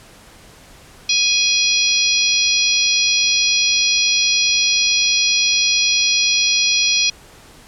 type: harmonic tone with a mistuned harmonic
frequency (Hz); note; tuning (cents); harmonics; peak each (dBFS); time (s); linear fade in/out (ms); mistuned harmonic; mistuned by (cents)
830.6; G#5; 0; 3 / 4 / 5 / 6 / 7; -19 / -20 / -20 / -22 / -19; 1.09-7.1; 5; 7; -29
effects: pink hiss -44 dBFS RMS until 7.67 s + low-pass 11000 Hz 12 dB/octave